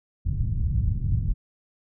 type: low-pass noise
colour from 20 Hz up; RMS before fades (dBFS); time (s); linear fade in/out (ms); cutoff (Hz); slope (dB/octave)
white; -24; 0.25-1.34; 20; 120; 24
effects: none